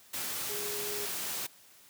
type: tone in noise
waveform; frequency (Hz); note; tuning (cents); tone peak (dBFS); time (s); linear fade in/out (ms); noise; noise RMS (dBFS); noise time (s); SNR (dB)
sine; 414.1; G#4; -5; -39; 0.49-1.06; 10; white; -36; 0.13-1.47; -6
effects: white hiss -58 dBFS RMS until 1.89 s + high-pass 80 Hz 12 dB/octave